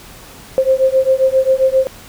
sine beating tone pair, 523.3 / 530.8 Hz, C5 / C5, 0 / +25 cents, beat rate 7.5 Hz, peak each -13 dBFS, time 0.58-1.87 s, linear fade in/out 0 ms, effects pink hiss -38 dBFS RMS until 2.08 s

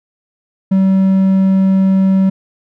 triangle tone, 191.4 Hz, G3, 41 cents flat, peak -6 dBFS, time 0.71-2.3 s, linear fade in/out 10 ms, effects none

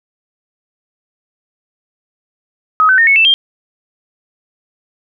sine tone with pitch steps, 1266 / 1523 / 1832.2 / 2204 / 2652 / 3190 Hz, D#6 / F#6 / A#6 / C#7 / E7 / G7, +30 / +50 / -30 / -11 / +10 / +30 cents, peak -6 dBFS, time 2.8-3.34 s, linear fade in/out 0 ms, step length 90 ms, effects none

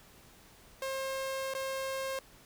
sawtooth tone with dropouts, 534 Hz, C5, 35 cents sharp, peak -30 dBFS, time 0.82-2.19 s, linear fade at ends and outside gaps 2 ms, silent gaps 1.538-1.549 s, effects pink hiss -58 dBFS RMS until 2.45 s

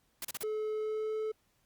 white noise bursts, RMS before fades -38 dBFS, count 4, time 0.22-0.433 s, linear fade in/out 2 ms, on 27 ms, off 35 ms
triangle tone with pitch glide, 430.6 to 434.8 Hz, A4 to A4, -37 to -21 cents, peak -30 dBFS, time 0.43-1.32 s, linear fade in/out 10 ms, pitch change +16 cents, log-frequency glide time 0.72-1.15 s
effects pink hiss -73 dBFS RMS until 1.65 s + Opus 48 kbps

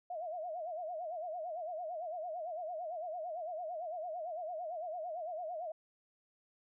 sine tone with vibrato, 670 Hz, E5, 28 cents sharp, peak -38 dBFS, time 0.1-5.72 s, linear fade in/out 5 ms, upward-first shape sine, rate 8.9 Hz, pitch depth 150 cents each way, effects none

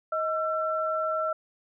sine tone pair together, 631 / 1344 Hz, D#5 / E6, +24 / +33 cents, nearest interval octave + minor second, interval 1309 cents, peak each -28 dBFS, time 0.12-1.33 s, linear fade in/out 5 ms, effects none

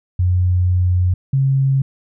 sine tone pair in turn, 90.3 / 135.3 Hz, F#2 / C#3, -42 / -42 cents, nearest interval perfect fifth, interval 700 cents, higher second, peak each -12 dBFS, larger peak neither, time 0.19-1.14 / 1.33-1.82 s, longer first, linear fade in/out 5 ms, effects none

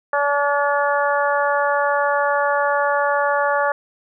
harmonic tone, 286.4 Hz, D4, 43 cents flat, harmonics 2 / 3 / 4 / 5 / 6, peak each -20 / -22 / -23 / -24 / -25 dBFS, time 0.13-3.72 s, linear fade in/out 2 ms, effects none

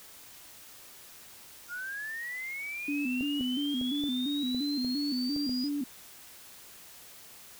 sine linear sweep, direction up, 1396.9 to 4978 Hz, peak -35 dBFS, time 1.68-5.7 s, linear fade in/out 50 ms
sine tone with vibrato, 269.4 Hz, C#4, 49 cents flat, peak -29 dBFS, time 2.88-5.84 s, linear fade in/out 5 ms, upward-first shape square, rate 2.9 Hz, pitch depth 120 cents each way
clicks, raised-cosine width 2 ms, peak -29 dBFS, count 8, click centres 3.209 / 3.41 / 3.813 / 4.038 / 4.547 / 4.847 / 5.363 / 5.494 s
effects white hiss -51 dBFS RMS until 7.59 s

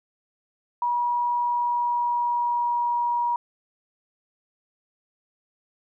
sine tone with pitch glide, 963 to 956.3 Hz, B5 to A#5, -44 to +44 cents, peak -21 dBFS, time 0.82-3.36 s, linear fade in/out 2 ms, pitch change -12 cents, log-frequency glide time 1.37-2.89 s, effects none

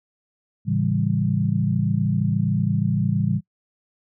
sine chord, A dominant seventh, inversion none, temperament equal with one note detuned, 110 / 138.59 / 164.81 / 197.93 Hz, A2 / C#3 / E3 / G3, 0 / 0 / 0 / +17 cents, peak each -24 dBFS, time 0.65-3.41 s, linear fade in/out 50 ms, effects noise-tail reverb RT60 0.1 s tail -23 dB re dry

